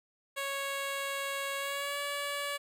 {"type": "tone with pitch glide", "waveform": "10% pulse", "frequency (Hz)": [553, 571.8], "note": ["C#5", "D5"], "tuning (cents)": [-4, -46], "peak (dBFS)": -25, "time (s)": [0.36, 2.58], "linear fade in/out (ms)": 20, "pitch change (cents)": 58, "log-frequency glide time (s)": [1.57, 1.99], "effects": []}